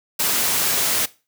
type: noise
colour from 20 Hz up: white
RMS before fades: -20 dBFS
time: 0.19-1.06 s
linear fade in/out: 10 ms
effects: noise-tail reverb RT60 0.3 s tail -19 dB re dry + high-pass 100 Hz 12 dB/octave